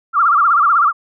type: tone with vibrato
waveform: sine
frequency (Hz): 1263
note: D#6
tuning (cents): +26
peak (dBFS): -9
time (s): 0.13-0.93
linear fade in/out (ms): 50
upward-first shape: sine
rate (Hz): 16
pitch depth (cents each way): 180
effects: none